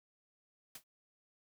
white noise with exponential decay, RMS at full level -42 dBFS, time 0.75-0.84 s, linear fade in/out 5 ms, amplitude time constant 18 ms, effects none

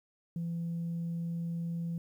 sine tone, 168.6 Hz, E3, 39 cents sharp, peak -31 dBFS, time 0.36-1.98 s, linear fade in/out 2 ms, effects tanh soft clip ceiling -30 dBFS + 11-bit

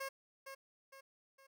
15% pulse tone with echo, 541 Hz, C#5, 42 cents flat, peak -34 dBFS, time 0-0.09 s, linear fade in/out 10 ms, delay 460 ms, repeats 3, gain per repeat -7 dB, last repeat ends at 1.47 s, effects none

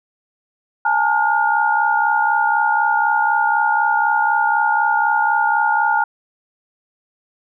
sine tone cluster, 837 / 901 / 1426 Hz, G#5 / A5 / F6, +13 / +41 / +36 cents, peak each -18 dBFS, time 0.85-6.04 s, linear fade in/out 5 ms, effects none

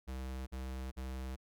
square tone bursts, 65 Hz, C2, 11 cents flat, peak -40 dBFS, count 3, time 0.07-1.364 s, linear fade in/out 20 ms, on 400 ms, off 47 ms, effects none

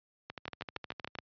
two click trains, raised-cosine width 0.3 ms, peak -24 / -20 dBFS, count 12 / 6, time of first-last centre 0.3-1.153 / 0.48-1.187 s, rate 12.9 / 7.07 Hz, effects high-pass 80 Hz 12 dB/octave + resampled to 11025 Hz

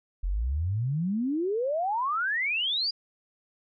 sine exponential sweep, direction up, 41.34 to 4921 Hz, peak -25 dBFS, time 0.23-2.91 s, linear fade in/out 10 ms, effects none

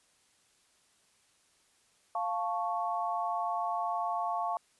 sine chord, F augmented, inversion none, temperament equal, 698.5 / 880 / 1108.7 Hz, F5 / A5 / C#6, 0 / 0 / 0 cents, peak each -33 / -35 / -35 dBFS, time 2.15-4.57 s, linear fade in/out 2 ms, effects white hiss -68 dBFS RMS until 4.79 s + resampled to 24000 Hz

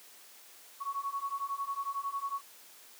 sine beating tone pair, 1107 / 1118 Hz, C#6 / C#6, -3 / +14 cents, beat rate 11 Hz, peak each -37 / -36 dBFS, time 0.8-2.41 s, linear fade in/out 20 ms, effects white hiss -55 dBFS RMS until 2.99 s + high-pass 300 Hz 12 dB/octave

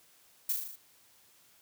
violet noise with echo, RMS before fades -30 dBFS, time 0.49-0.53 s, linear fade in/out 5 ms, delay 38 ms, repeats 6, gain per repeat -3 dB, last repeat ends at 0.758 s, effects white hiss -63 dBFS RMS until 1.61 s + high-pass 60 Hz 12 dB/octave

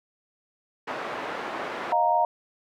pink band-pass noise, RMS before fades -33 dBFS, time 0.87-1.93 s, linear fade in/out 10 ms, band 460 to 1700 Hz, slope 12 dB/octave
sine chord, Eb suspended second, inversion none, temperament equal with one note detuned, 622.3 / 707.4 / 932.3 Hz, Eb5 / F5 / Bb5, 0 / +22 / 0 cents, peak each -27 / -23 / -22 dBFS, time 1.92-2.25 s, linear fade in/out 2 ms
effects none

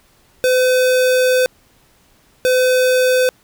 square tone pair in turn, 508 / 508 Hz, B4 / B4, +49 / +49 cents, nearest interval unison, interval 0 cents, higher neither, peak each -12 dBFS, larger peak neither, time 0.44-1.46 / 2.45-3.29 s, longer first, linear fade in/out 0 ms, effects pink hiss -54 dBFS RMS until 3.43 s

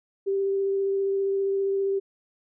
sine tone with vibrato, 392.2 Hz, G4, 1 cent sharp, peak -22 dBFS, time 0.26-2 s, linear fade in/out 20 ms, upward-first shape triangle, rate 15 Hz, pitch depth 12 cents each way, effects none

